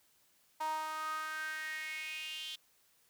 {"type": "tone with high-pass filter sweep", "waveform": "sawtooth", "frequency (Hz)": 311.9, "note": "D#4", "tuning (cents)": 4, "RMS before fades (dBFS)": -40, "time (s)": [0.6, 2.56], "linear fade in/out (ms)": 10, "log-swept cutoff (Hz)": [880, 3300], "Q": 6.7, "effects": ["white hiss -70 dBFS RMS until 3.09 s"]}